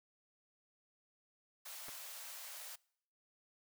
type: high-pass noise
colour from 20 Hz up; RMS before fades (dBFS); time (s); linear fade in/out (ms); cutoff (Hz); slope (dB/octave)
white; -49; 1.65-2.76; 10; 530; 48
type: clicks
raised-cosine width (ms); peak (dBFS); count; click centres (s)
0.5; -35; 2; 1.884 / 1.891
effects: noise-tail reverb RT60 0.7 s tail -25 dB re dry